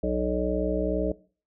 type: harmonic tone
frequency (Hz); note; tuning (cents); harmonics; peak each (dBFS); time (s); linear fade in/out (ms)
61.74; B1; 0; 1 / 3 / 5 / 7 / 9 / 10; -31 / -31 / -31 / -31 / -31 / -31; 0.03-1.12; 5
effects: noise-tail reverb RT60 0.4 s tail -20 dB re dry